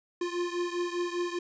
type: beating tone pair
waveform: square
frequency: 349.2 / 354.2 Hz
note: F4 / F4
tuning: 0 / +24 cents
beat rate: 5 Hz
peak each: -32 / -35 dBFS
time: 0.21-1.39 s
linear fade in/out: 5 ms
effects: resampled to 16000 Hz + 11-bit